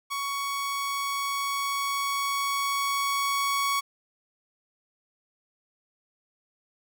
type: tone with level ramp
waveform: sawtooth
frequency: 1117 Hz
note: C#6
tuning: 13 cents sharp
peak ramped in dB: -25 to -20 dBFS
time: 0.1-3.81 s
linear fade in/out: 20 ms
effects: none